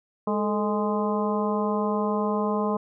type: harmonic tone with a mistuned harmonic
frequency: 207.7 Hz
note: G#3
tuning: in tune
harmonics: 1 / 2 / 3 / 4 / 5 / 6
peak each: -26 / -28 / -31 / -33 / -30 / -39 dBFS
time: 0.27-2.77 s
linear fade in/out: 5 ms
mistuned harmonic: 2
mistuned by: +79 cents
effects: none